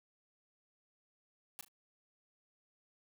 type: noise with echo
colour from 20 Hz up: white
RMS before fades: -45 dBFS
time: 1.59-1.61 s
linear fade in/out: 0 ms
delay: 36 ms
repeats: 2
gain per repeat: -12 dB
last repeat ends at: 1.682 s
effects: none